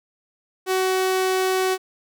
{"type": "tone", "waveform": "sawtooth", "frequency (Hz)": 375.2, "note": "F#4", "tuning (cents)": 24, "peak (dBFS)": -15, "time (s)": [0.66, 1.78], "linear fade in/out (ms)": 50, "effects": []}